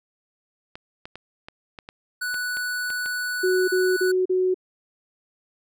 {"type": "clicks", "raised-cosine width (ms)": 0.3, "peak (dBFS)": -22, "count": 10, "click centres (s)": [0.755, 1.055, 1.156, 1.485, 1.788, 1.889, 2.343, 2.57, 2.903, 3.06]}
{"type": "tone", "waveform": "square", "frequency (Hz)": 1480, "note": "F#6", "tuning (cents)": 0, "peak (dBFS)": -26, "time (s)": [2.21, 4.12], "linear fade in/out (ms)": 10}
{"type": "tone bursts", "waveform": "sine", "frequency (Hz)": 370, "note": "F#4", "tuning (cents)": 0, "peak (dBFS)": -18, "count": 4, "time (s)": [3.43, 4.544], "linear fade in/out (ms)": 10, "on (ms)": 250, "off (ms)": 38}
{"effects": []}